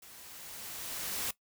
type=noise with level ramp; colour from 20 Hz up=white; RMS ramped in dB=-53 to -34 dBFS; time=0.02-1.31 s; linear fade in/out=5 ms; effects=noise-tail reverb RT60 0.1 s tail -18 dB re dry